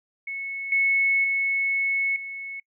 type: tone with level steps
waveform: sine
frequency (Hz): 2200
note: C#7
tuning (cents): -14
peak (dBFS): -29 / -18 / -21 / -32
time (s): 0.27-2.6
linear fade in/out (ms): 5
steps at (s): 0.72 / 1.24 / 2.16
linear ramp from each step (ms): 2
effects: noise-tail reverb RT60 0.1 s tail -25 dB re dry